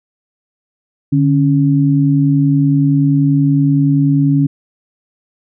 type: tone pair together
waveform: sine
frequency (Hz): 146.7 / 277.2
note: D3 / C#4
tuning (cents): -2 / 0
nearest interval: major seventh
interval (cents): 1102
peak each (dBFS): -11 / -12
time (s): 1.12-4.47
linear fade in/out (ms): 10
effects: none